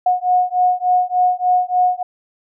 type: beating tone pair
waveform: sine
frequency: 725 / 728.4 Hz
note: F#5 / F#5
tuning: -35 / -27 cents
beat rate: 3.4 Hz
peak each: -16 dBFS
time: 0.06-2.03 s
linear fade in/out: 5 ms
effects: none